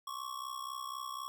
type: ring-modulated tone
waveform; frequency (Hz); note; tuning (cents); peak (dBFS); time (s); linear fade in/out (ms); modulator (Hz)
square; 1108.7; C#6; 0; -37; 0.07-1.28; 0; 32
effects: none